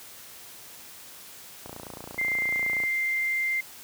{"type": "click train", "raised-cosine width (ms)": 1, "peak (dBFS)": -25, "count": 35, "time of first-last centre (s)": [1.66, 2.836], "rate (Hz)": 28.9}
{"type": "tone", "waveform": "sine", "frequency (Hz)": 2093, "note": "C7", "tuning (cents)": 0, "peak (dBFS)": -24, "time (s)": [2.18, 3.61], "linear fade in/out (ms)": 10}
{"effects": ["white hiss -46 dBFS RMS until 3.83 s", "high-pass 60 Hz 12 dB/octave"]}